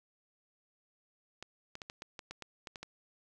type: clicks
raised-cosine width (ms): 0.2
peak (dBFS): -26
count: 11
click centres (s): 1.426 / 1.754 / 1.818 / 1.899 / 2.021 / 2.192 / 2.31 / 2.423 / 2.672 / 2.758 / 2.83
effects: none